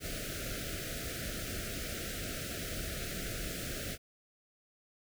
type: band-stop noise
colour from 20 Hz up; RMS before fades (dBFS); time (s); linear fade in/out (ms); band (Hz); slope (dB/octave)
pink; -39; 0-3.98; 50; 700 to 1300; 96
effects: none